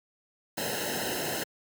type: noise with comb filter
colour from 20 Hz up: pink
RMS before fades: -32 dBFS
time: 0.57-1.44 s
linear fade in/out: 10 ms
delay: 0.86 ms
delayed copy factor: -0.95
effects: high-pass 100 Hz 12 dB/octave